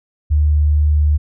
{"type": "tone", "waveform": "sine", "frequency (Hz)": 74.8, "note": "D2", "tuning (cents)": 32, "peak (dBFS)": -10, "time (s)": [0.3, 1.18], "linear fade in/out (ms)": 20, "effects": []}